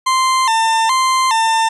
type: tone with vibrato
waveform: 40% pulse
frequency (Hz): 968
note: B5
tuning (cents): -35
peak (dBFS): -11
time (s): 0.06-1.69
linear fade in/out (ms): 10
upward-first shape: square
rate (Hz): 1.2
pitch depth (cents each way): 130
effects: resampled to 24000 Hz + 8-bit